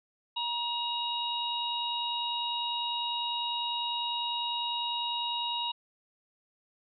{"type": "harmonic tone", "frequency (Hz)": 950, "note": "A#5", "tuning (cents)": 33, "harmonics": [1, 3, 4], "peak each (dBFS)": [-34, -35, -34], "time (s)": [0.36, 5.72], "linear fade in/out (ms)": 10, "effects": []}